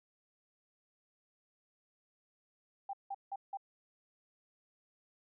sine tone bursts, 790 Hz, G5, 13 cents sharp, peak -37 dBFS, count 4, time 2.89-3.572 s, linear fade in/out 5 ms, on 43 ms, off 170 ms, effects none

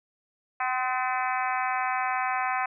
harmonic tone with a mistuned harmonic, 254.3 Hz, C4, 49 cents flat, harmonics 3 / 4 / 5 / 6 / 7 / 8 / 9 / 10, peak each -29 / -31 / -33 / -35 / -36 / -37 / -38 / -39 dBFS, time 0.6-2.66 s, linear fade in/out 5 ms, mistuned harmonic 4, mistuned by +28 cents, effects none

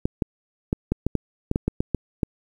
clicks, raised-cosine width 3 ms, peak -8 dBFS, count 12, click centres 0.055 / 0.222 / 0.729 / 0.92 / 1.066 / 1.153 / 1.514 / 1.559 / 1.68 / 1.805 / 1.947 / 2.232 s, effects 8-bit

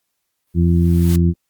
white noise with exponential growth, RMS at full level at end -28 dBFS, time 0.47-1.16 s, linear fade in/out 2 ms, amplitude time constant 150 ms
harmonic tone, 85.5 Hz, F2, 36 cents flat, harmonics 1 / 2 / 3 / 4, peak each -14 / -14 / -26 / -23 dBFS, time 0.54-1.34 s, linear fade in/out 50 ms
effects white hiss -73 dBFS RMS until 1.49 s + Opus 48 kbps

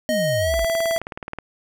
sine exponential sweep, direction down, 260 to 48.55 Hz, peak -24 dBFS, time 0.09-0.65 s, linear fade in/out 0 ms
square tone with pitch glide, 622 to 662.8 Hz, D#5 to E5, -1 to +9 cents, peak -20 dBFS, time 0.09-0.98 s, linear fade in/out 0 ms, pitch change +110 cents, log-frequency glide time 0.38-0.55 s
click train, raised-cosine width 0.5 ms, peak -16 dBFS, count 17, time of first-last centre 0.54-1.387 s, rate 18.9 Hz
effects none

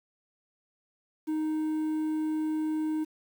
triangle tone, 311.1 Hz, D#4, in tune, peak -25 dBFS, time 1.27-3.05 s, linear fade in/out 20 ms, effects 9-bit

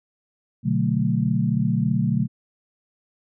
sine chord, B minor seventh, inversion none, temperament equal, 123.47 / 146.83 / 185 / 220 Hz, B2 / D3 / F#3 / A3, 0 / 0 / 0 / 0 cents, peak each -24 dBFS, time 0.63-2.28 s, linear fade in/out 50 ms, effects none

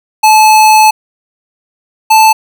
square tone pair in turn, 865 / 876.6 Hz, A5 / A5, -30 / -7 cents, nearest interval unison, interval 23 cents, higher second, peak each -3 dBFS, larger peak neither, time 0.23-0.91 / 2.1-2.33 s, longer first, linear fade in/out 10 ms, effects none

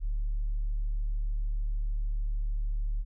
sine tone, 36.71 Hz, D1, in tune, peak -25 dBFS, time 0-3.05 s, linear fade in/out 50 ms, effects tanh soft clip ceiling -25 dBFS

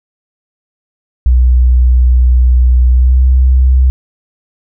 sine tone with pitch glide, 62 to 64.33 Hz, B1 to C2, +7 to -29 cents, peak -4 dBFS, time 1.26-3.9 s, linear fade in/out 0 ms, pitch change +64 cents, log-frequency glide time 2.9-3.24 s, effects none

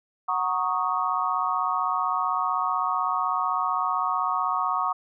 sine chord, D# minor seventh, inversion first, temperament equal, 740 / 932.3 / 1108.7 / 1244.5 Hz, F#5 / A#5 / C#6 / D#6, 0 / 0 / 0 / 0 cents, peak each -30 / -30 / -26 / -28 dBFS, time 0.28-4.93 s, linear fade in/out 10 ms, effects none

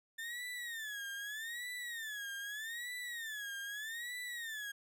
35% pulse tone with vibrato, 1783 Hz, A6, 22 cents sharp, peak -39 dBFS, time 0.18-4.72 s, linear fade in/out 10 ms, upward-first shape sine, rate 0.81 Hz, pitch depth 180 cents each way, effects none

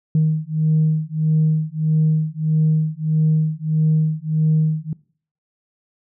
sine beating tone pair, 155.56 / 157.16 Hz, D#3 / D#3, 0 / +18 cents, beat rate 1.6 Hz, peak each -17 dBFS, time 0.15-4.93 s, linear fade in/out 2 ms, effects noise-tail reverb RT60 0.5 s tail -23 dB re dry + tanh soft clip ceiling -9 dBFS

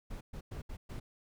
brown noise bursts at uneven times, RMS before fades -42 dBFS, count 5, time 0.1-0.21 / 0.33-0.41 / 0.51-0.62 / 0.69-0.77 / 0.89-1 s, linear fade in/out 10 ms, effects none

